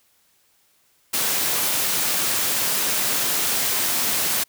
white high-pass noise, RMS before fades -22 dBFS, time 1.13-4.44 s, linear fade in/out 10 ms, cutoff 110 Hz, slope 12 dB/octave, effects white hiss -62 dBFS RMS until 4.48 s

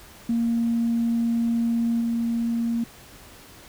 sine tone with level steps, 232.4 Hz, A#3, 5 cents flat, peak -19 / -21 dBFS, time 0.29-2.84 s, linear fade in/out 5 ms, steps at 2 s, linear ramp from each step 10 ms, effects tanh soft clip ceiling -15 dBFS + pink hiss -47 dBFS RMS until 3.68 s

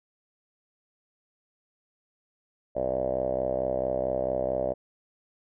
5% pulse tone with low-pass filter, 64.5 Hz, C2, 24 cents flat, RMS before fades -28 dBFS, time 2.75-4.74 s, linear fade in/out 20 ms, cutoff 600 Hz, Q 8.8, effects none

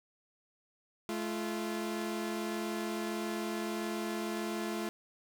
sawtooth tone pair together, 215.6 / 344.2 Hz, A3 / F4, -35 / -25 cents, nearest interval minor sixth, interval 810 cents, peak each -33 / -33 dBFS, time 1.09-4.89 s, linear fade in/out 0 ms, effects none

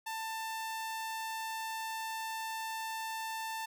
sawtooth tone, 890 Hz, A5, 20 cents sharp, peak -33 dBFS, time 0.06-3.66 s, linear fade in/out 10 ms, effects none

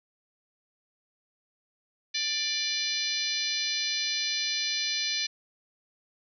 harmonic tone with a mistuned harmonic, 590 Hz, D5, 8 cents sharp, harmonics 3 / 4 / 5 / 6 / 7 / 8 / 9 / 10, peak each -40 / -34 / -39 / -35 / -32 / -34 / -42 / -37 dBFS, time 2.14-5.27 s, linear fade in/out 10 ms, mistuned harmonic 8, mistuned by +39 cents, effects none

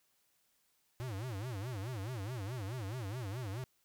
square tone with vibrato, 111.5 Hz, A2, 23 cents sharp, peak -39 dBFS, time 1-3.64 s, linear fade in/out 0 ms, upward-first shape sine, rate 4.7 Hz, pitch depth 280 cents each way, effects white hiss -75 dBFS RMS until 3.84 s

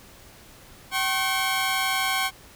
15% pulse tone pair together, 767 / 1084.7 Hz, G5 / C#6, -38 / -38 cents, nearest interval tritone, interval 600 cents, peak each -19 dBFS, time 0.91-2.31 s, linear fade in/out 50 ms, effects pink hiss -49 dBFS RMS until 2.55 s

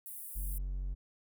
pink high-pass noise, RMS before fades -45 dBFS, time 0.06-0.58 s, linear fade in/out 0 ms, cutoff 9400 Hz, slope 48 dB/octave
triangle tone, 46.25 Hz, F#1, in tune, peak -32 dBFS, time 0.35-0.95 s, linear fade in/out 20 ms
effects none

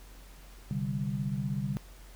sine chord, C suspended second, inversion none, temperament equal, 130.81 / 146.83 / 196 Hz, C3 / D3 / G3, 0 / 0 / 0 cents, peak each -34 dBFS, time 0.71-1.77 s, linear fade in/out 0 ms, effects added 45 Hz sine -49 dBFS peak until 2.15 s + pink hiss -56 dBFS RMS until 2.15 s

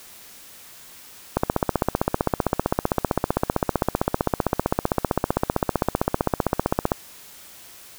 click train, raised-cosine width 1 ms, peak -4 dBFS, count 87, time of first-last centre 1.37-6.918 s, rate 15.5 Hz, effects white hiss -45 dBFS RMS until 7.98 s

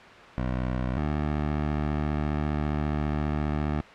15% pulse tone pair in turn, 62.9 / 74.8 Hz, B1 / D2, +32 / +32 cents, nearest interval minor third, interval 300 cents, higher second, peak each -20 / -19 dBFS, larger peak second, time 0.38-0.98 / 0.98-3.81 s, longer second, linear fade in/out 0 ms, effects white hiss -45 dBFS RMS until 3.94 s + low-pass 2000 Hz 12 dB/octave

